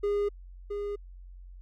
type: tone pair in turn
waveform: triangle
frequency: 408.8 / 408.8 Hz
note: G#4 / G#4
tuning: -27 / -27 cents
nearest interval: unison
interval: 0 cents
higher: neither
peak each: -23 / -29 dBFS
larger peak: first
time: 0.03-0.29 / 0.7-0.96 s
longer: neither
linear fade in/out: 10 ms
effects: added 45 Hz sine -44 dBFS peak until 1.61 s